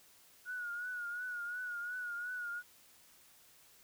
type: tone with vibrato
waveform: sine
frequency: 1450 Hz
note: F#6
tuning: 35 cents flat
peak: -38 dBFS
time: 0.45-2.63 s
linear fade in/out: 50 ms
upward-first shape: triangle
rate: 2.8 Hz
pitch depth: 64 cents each way
effects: white hiss -63 dBFS RMS until 3.83 s

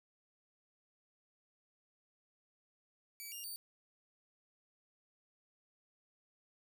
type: tone with pitch steps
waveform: 5% pulse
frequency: 2298 / 2820 / 4588 Hz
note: D7 / F7 / D8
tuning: -38 / +16 / -41 cents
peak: -36 dBFS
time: 3.2-3.56 s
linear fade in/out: 0 ms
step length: 120 ms
effects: none

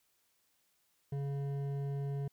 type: tone with hard clipping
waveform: sine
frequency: 140 Hz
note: C#3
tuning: 18 cents sharp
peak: -36 dBFS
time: 1.12-2.28 s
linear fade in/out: 5 ms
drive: 9 dB
effects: white hiss -75 dBFS RMS until 2.32 s

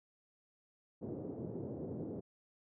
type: band-pass noise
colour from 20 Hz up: white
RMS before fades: -43 dBFS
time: 1.01-2.21 s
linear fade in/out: 20 ms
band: 100 to 430 Hz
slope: 24 dB/octave
effects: none

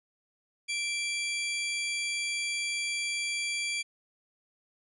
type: tone pair together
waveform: sawtooth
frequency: 2349 / 3322 Hz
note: D7 / G#7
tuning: 0 / 0 cents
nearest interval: tritone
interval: 600 cents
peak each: -27 / -35 dBFS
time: 0.68-3.83 s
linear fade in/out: 20 ms
effects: resampled to 24000 Hz

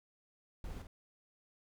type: noise with echo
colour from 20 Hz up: brown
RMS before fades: -44 dBFS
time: 0.64-0.82 s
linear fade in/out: 2 ms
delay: 50 ms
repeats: 1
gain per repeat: -6 dB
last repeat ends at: 0.87 s
effects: none

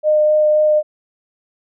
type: tone with vibrato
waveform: sine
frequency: 609 Hz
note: D#5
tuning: 37 cents flat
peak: -10 dBFS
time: 0.03-0.83 s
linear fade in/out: 50 ms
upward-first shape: sine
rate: 3.8 Hz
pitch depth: 8 cents each way
effects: none

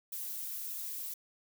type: noise with flanger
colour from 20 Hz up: violet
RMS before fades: -40 dBFS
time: 0.12-1.14 s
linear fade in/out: 5 ms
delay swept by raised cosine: 1.7 to 5.5 ms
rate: 3.5 Hz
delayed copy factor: -0.95
effects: none

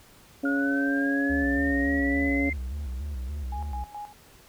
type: harmonic tone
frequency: 139.3 Hz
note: C#3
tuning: 9 cents sharp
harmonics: 2 / 3 / 4 / 5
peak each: -24 / -39 / -34 / -39 dBFS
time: 0.43-2.5 s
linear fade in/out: 10 ms
type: linear sweep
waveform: sine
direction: up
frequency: 1428 to 2100 Hz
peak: -28 dBFS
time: 0.45-2.53 s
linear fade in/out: 5 ms
type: tone with vibrato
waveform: triangle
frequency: 68.1 Hz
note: C#2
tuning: 30 cents flat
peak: -28 dBFS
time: 1.29-3.85 s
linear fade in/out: 20 ms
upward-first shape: square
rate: 3.5 Hz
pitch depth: 130 cents each way
type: tone with tremolo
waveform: sine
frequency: 830.6 Hz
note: G#5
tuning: in tune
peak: -34 dBFS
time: 3.52-4.13 s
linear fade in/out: 5 ms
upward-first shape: square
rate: 4.7 Hz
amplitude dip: 75%
effects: pink hiss -54 dBFS RMS until 4.48 s

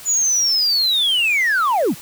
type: linear sweep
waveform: sine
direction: down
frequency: 7020 to 116.54 Hz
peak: -12 dBFS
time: 0.05-1.95 s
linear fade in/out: 50 ms
effects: tanh soft clip ceiling -13 dBFS + white hiss -38 dBFS RMS until 2.01 s

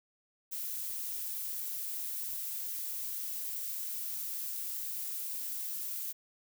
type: noise with high-pass filter sweep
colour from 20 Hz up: violet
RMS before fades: -38 dBFS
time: 0.51-6.13 s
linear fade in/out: 20 ms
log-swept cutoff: 1200 to 670 Hz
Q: 0.95
effects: none

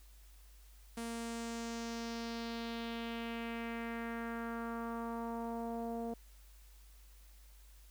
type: tone with low-pass filter sweep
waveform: sawtooth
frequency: 231.6 Hz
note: A#3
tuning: 11 cents flat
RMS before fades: -41 dBFS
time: 0.97-6.14 s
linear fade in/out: 5 ms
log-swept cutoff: 10000 to 620 Hz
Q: 2.3
effects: added 50 Hz sine -56 dBFS peak until 7.9 s + white hiss -66 dBFS RMS until 7.9 s

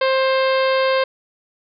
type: harmonic tone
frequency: 528 Hz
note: C5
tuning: 16 cents sharp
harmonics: 1 / 2 / 3 / 4 / 5 / 6 / 7 / 8 / 9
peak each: -16 / -22 / -26 / -28 / -30 / -32 / -33 / -34 / -35 dBFS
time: 0.01-1.04 s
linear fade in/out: 5 ms
effects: none

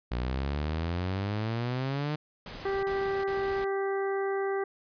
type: exponential sweep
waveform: sawtooth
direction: up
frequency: 58.7 to 153.6 Hz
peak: -25 dBFS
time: 0.11-2.16 s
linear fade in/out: 10 ms
type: noise bursts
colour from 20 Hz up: pink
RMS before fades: -42 dBFS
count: 3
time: 2.46-3.644 s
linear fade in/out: 2 ms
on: 370 ms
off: 37 ms
type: harmonic tone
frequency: 391.8 Hz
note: G4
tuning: 1 cent flat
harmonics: 1 / 2 / 3 / 4 / 5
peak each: -28 / -36 / -40 / -41 / -42 dBFS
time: 2.65-4.64 s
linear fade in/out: 5 ms
effects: resampled to 11025 Hz

